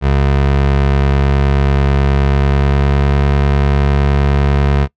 25% pulse tone with pitch glide, 69.3 to 70.35 Hz, C#2 to C#2, 0 to +26 cents, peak -6 dBFS, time 0.01-4.88 s, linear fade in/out 50 ms, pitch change +26 cents, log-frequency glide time 2.26-3.26 s, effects noise-tail reverb RT60 0.1 s tail -23 dB re dry + low-pass 3000 Hz 12 dB/octave

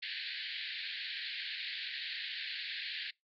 white band-pass noise, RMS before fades -41 dBFS, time 0.02-3.11 s, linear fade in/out 10 ms, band 1600 to 4500 Hz, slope 96 dB/octave, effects noise-tail reverb RT60 0.2 s tail -26 dB re dry

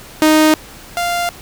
sawtooth tone pair in turn, 310.4 / 696.8 Hz, D#4 / F5, -4 / -4 cents, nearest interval octave + major second, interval 1400 cents, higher second, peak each -4 / -12 dBFS, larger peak first, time 0.22-0.54 / 0.97-1.29 s, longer neither, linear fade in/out 0 ms, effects pink hiss -37 dBFS RMS until 1.41 s

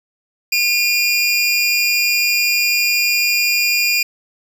25% pulse tone pair together, 2424 / 2721 Hz, D#7 / F7, -46 / -46 cents, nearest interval major second, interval 200 cents, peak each -10 / -22 dBFS, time 0.52-4.03 s, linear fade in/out 5 ms, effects none

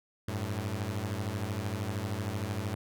sawtooth beating tone pair, 95.7 / 108.7 Hz, G2 / A2, -41 / -21 cents, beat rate 13 Hz, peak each -31 dBFS, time 0.28-2.75 s, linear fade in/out 5 ms, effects none

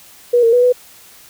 sine tone with pitch steps, 483.4 / 459.2 / 490.1 / 496.1 Hz, B4 / A#4 / B4 / B4, -37 / -26 / -13 / +8 cents, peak -8 dBFS, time 0.33-0.726 s, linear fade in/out 10 ms, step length 99 ms, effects white hiss -43 dBFS RMS until 1.29 s

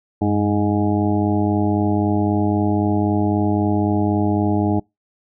harmonic tone with a mistuned harmonic, 103.83 Hz, G#2, in tune, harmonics 1 / 2 / 3 / 4 / 6 / 7 / 8, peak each -21 / -21 / -20 / -27 / -29 / -28 / -28 dBFS, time 0.21-4.8 s, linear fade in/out 10 ms, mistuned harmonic 1, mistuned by -98 cents, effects noise-tail reverb RT60 0.2 s tail -26 dB re dry

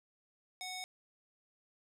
square tone with band-pass filter, 740 Hz, F#5, in tune, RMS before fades -43 dBFS, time 0.61-0.84 s, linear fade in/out 0 ms, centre 4800 Hz, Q 0.8, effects none

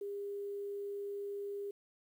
sine tone with quantisation, 403.5 Hz, G#4, 50 cents flat, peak -38 dBFS, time 0.01-1.71 s, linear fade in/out 5 ms, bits 11, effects none

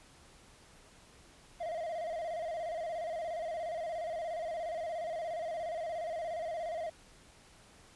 triangle tone with vibrato, 661 Hz, E5, 5 cents sharp, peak -33 dBFS, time 1.6-6.9 s, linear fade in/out 10 ms, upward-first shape square, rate 17 Hz, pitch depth 76 cents each way, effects pink hiss -59 dBFS RMS until 7.95 s + resampled to 24000 Hz

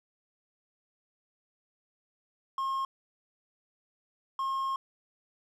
triangle tone bursts at uneven times, 1074 Hz, C6, 45 cents sharp, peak -27 dBFS, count 2, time 2.58-2.85 / 4.39-4.76 s, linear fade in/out 2 ms, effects none

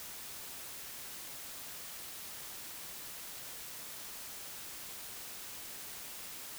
silence, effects white hiss -46 dBFS RMS until 6.58 s

